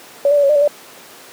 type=tone with pitch steps; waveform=sine; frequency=565 / 584 / 574 / 555 / 599 / 571 / 587 Hz; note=C#5 / D5 / D5 / C#5 / D5 / D5 / D5; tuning=+33 / -10 / -40 / +2 / +34 / -49 / -1 cents; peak=-9 dBFS; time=0.25-0.677 s; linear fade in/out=2 ms; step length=61 ms; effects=pink hiss -39 dBFS RMS until 1.32 s + high-pass 300 Hz 12 dB/octave